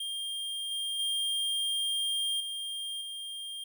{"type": "tone with level steps", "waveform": "square", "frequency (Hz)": 3205, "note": "G7", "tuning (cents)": 38, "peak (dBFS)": [-34, -32, -29, -35, -38], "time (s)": [0, 3.64], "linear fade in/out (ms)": 5, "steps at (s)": [0.71, 0.99, 2.4, 3.01], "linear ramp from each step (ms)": 5, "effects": []}